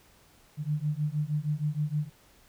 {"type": "beating tone pair", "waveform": "sine", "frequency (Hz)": [146.83, 153.23], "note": ["D3", "D#3"], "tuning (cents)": [0, -26], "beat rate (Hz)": 6.4, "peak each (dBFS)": -30, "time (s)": [0.57, 2.1], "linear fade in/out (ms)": 50, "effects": ["pink hiss -60 dBFS RMS until 2.48 s"]}